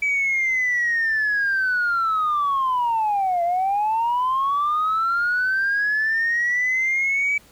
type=linear two-way sweep; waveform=sine; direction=down then up; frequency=2300 to 679 to 2300 Hz; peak=-17 dBFS; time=0.02-7.38 s; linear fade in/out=5 ms; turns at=3.43 s; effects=tanh soft clip ceiling -15 dBFS + pink hiss -52 dBFS RMS until 7.51 s